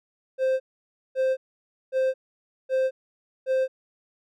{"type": "tone bursts", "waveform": "triangle", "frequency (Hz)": 523.3, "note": "C5", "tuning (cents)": 0, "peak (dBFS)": -18, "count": 5, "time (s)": [0.38, 3.68], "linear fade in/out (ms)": 50, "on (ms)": 220, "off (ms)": 550, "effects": []}